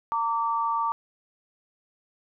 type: tone pair together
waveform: sine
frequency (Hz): 914 / 1159.9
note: A#5 / D6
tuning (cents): -34 / -22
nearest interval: major third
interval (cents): 412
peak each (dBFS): -26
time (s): 0.12-0.92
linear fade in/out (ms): 0
effects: none